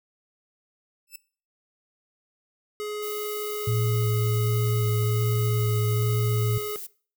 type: tone with exponential growth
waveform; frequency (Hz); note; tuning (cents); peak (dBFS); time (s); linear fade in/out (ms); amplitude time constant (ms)
5% pulse; 2637; E7; 0; -25; 1.07-1.16; 5; 18
type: tone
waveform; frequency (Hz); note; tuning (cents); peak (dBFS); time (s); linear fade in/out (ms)
square; 420.1; G#4; +20; -30; 2.8-6.76; 0
type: noise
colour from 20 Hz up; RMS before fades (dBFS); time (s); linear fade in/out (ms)
violet; -37; 3.02-6.87; 10
type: tone with vibrato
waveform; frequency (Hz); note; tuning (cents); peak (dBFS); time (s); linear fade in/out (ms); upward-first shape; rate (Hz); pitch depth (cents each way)
sine; 113.6; A#2; -44; -22; 3.67-6.58; 5; square; 1.3; 14
effects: noise-tail reverb RT60 0.4 s tail -19 dB re dry